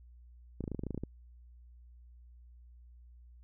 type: clicks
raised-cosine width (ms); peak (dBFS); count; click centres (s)
3; -24; 12; 0.607 / 0.64 / 0.678 / 0.717 / 0.747 / 0.793 / 0.836 / 0.867 / 0.907 / 0.946 / 0.977 / 1.036
effects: added 60 Hz sine -53 dBFS peak until 3.43 s